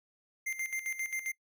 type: tone with tremolo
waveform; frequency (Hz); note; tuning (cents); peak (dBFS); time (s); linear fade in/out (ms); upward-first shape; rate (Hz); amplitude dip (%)
square; 2096; C7; +2; -33; 0.46-1.32; 10; square; 7.5; 70
effects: noise-tail reverb RT60 0.1 s tail -21 dB re dry